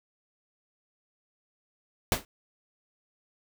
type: noise with exponential decay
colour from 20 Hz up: pink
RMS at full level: -21 dBFS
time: 2.12-2.25 s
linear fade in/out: 1 ms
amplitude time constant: 28 ms
effects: none